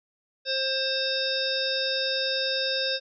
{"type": "harmonic tone", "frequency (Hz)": 530, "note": "C5", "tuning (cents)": 22, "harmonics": [1, 3, 5, 7, 9, 10], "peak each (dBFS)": [-30, -33, -36, -30, -33, -31], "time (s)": [0.45, 3], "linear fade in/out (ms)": 50, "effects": []}